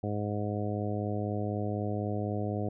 harmonic tone, 104 Hz, G#2, 3 cents sharp, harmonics 1 / 2 / 3 / 4 / 5 / 6 / 7, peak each -33 / -36 / -38 / -39 / -40 / -41 / -41 dBFS, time 0.03-2.69 s, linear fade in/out 5 ms, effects none

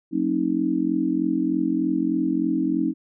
sine tone cluster, 183.1 / 229 / 272.2 / 315.5 Hz, F#3 / A#3 / C#4 / D#4, -18 / -31 / -31 / +24 cents, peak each -29 / -29 / -24 / -23 dBFS, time 0.11-2.94 s, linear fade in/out 50 ms, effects none

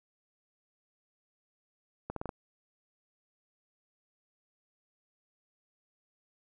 accelerating click train, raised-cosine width 1 ms, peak -22 dBFS, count 5, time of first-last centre 2.1-2.292 s, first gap 63 ms, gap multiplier 0.82, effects none

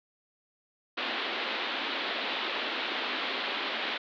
white band-pass noise, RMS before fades -33 dBFS, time 0.97-3.98 s, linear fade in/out 10 ms, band 230 to 3900 Hz, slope 48 dB/octave, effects none

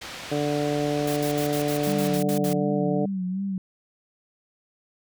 white low-pass noise, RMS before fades -38 dBFS, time 0.01-2.18 s, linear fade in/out 10 ms, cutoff 4000 Hz, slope 12 dB/octave
harmonic tone, 146.83 Hz, D3, in tune, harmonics 1 / 2 / 3 / 4 / 5, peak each -30 / -27 / -28 / -29 / -33 dBFS, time 0.31-3.06 s, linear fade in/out 10 ms
white noise bursts, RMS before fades -35 dBFS, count 10, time 1.07-2.533 s, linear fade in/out 5 ms, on 95 ms, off 57 ms
sine tone with vibrato, 189.6 Hz, F#3, 43 cents sharp, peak -25 dBFS, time 1.87-3.58 s, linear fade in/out 2 ms, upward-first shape sine, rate 2.7 Hz, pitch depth 72 cents each way
effects none

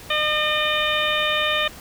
harmonic tone, 607 Hz, D#5, 43 cents flat, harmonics 1 / 2 / 3 / 4 / 5 / 6, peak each -26 / -26 / -26 / -26 / -26 / -26 dBFS, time 0.1-1.68 s, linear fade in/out 5 ms, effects pink hiss -41 dBFS RMS until 1.8 s

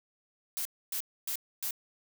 blue noise bursts, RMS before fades -34 dBFS, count 4, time 0.57-1.708 s, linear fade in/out 0 ms, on 82 ms, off 270 ms, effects none

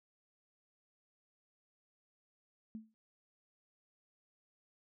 sine tone with exponential decay, 220 Hz, A3, in tune, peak -39 dBFS, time 2.75-2.94 s, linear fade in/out 0 ms, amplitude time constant 40 ms, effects none

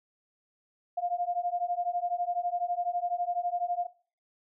sine beating tone pair, 698.5 / 710.5 Hz, F5 / F5, 0 / +30 cents, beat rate 12 Hz, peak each -31 dBFS, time 0.97-3.87 s, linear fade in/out 10 ms, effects noise-tail reverb RT60 0.4 s tail -18 dB re dry

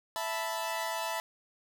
sawtooth chord, E suspended fourth, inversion none, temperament equal, 659.3 / 880 / 987.8 Hz, E5 / A5 / B5, 0 / 0 / 0 cents, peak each -33 dBFS, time 0.16-1.2 s, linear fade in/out 0 ms, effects none

